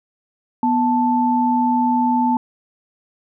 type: tone pair together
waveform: sine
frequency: 245.4 / 880 Hz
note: B3 / A5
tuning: -11 / 0 cents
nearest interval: octave + minor seventh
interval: 2211 cents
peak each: -17 dBFS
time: 0.63-2.37 s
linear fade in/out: 2 ms
effects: none